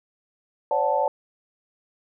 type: chord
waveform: sine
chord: D dominant seventh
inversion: third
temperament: equal with one note detuned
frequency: 523.3 / 574.9 / 740 / 880 Hz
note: C5 / D5 / F#5 / A5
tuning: 0 / -37 / 0 / 0 cents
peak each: -27 / -24 / -28 / -23 dBFS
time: 0.71-1.08 s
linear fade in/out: 2 ms
effects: none